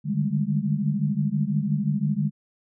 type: tone cluster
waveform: sine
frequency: 146.1 / 152 / 197.2 / 210.2 Hz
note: D3 / D#3 / G3 / G#3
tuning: -9 / -40 / +11 / +21 cents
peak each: -27 dBFS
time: 0.04-2.31 s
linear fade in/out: 50 ms
effects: none